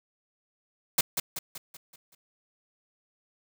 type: noise with echo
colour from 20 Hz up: white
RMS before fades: -22 dBFS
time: 0.98-1.01 s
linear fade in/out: 5 ms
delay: 190 ms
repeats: 6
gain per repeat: -6 dB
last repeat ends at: 2.15 s
effects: none

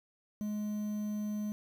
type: tone with quantisation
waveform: triangle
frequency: 210 Hz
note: G#3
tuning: 19 cents sharp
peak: -31 dBFS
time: 0.41-1.52 s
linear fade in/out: 0 ms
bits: 9
effects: none

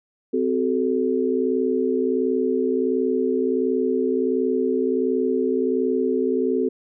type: tone cluster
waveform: sine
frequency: 258.2 / 376.7 / 438.1 Hz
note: C4 / F#4 / A4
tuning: -23 / +31 / -7 cents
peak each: -23 dBFS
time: 0.33-6.69 s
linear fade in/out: 10 ms
effects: none

